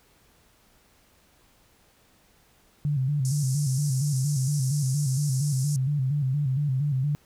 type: tone with vibrato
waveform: sine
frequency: 138.59 Hz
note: C#3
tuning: in tune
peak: -22 dBFS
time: 2.85-7.15 s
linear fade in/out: 0 ms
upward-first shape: square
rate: 4.3 Hz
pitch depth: 100 cents each way
type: band-pass noise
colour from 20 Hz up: pink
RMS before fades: -38 dBFS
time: 3.25-5.76 s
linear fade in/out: 0 ms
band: 5300 to 11000 Hz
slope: 48 dB/octave
effects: pink hiss -61 dBFS RMS until 7.25 s